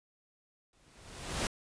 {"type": "noise with exponential growth", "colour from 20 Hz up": "pink", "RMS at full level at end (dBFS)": -30, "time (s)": [0.73, 1.47], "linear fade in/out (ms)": 2, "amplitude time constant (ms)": 160, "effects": ["resampled to 22050 Hz"]}